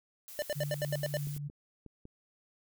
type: noise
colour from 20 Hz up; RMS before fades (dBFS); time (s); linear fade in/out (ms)
blue; -48; 0.28-1.38; 0
type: tone bursts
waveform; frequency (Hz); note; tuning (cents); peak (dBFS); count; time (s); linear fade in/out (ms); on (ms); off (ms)
square; 595; D5; +22; -31; 8; 0.39-1.17; 0; 31; 76
type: tone with tremolo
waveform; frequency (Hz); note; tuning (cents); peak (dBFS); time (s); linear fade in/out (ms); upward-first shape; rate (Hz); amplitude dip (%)
sine; 144.9; D3; -23; -33; 0.55-1.49; 20; triangle; 3.3; 40
type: clicks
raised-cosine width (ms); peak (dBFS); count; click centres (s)
3; -36; 5; 1.271 / 1.365 / 1.499 / 1.863 / 2.054
effects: none